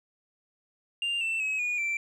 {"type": "tone with pitch steps", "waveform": "sine", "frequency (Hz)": [2794, 2674, 2559, 2449, 2344], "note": ["F7", "E7", "D#7", "D#7", "D7"], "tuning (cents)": [0, 24, 48, -28, -4], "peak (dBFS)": -24, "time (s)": [1.02, 1.97], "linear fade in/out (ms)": 2, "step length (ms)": 190, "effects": ["tanh soft clip ceiling -26 dBFS"]}